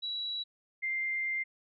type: tone pair in turn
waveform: sine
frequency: 3910 / 2097 Hz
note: B7 / C7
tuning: -18 / +3 cents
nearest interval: major seventh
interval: 1079 cents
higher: first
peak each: -33 / -30 dBFS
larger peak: second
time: 0.02-0.44 / 0.82-1.44 s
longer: second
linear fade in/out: 20 ms
effects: none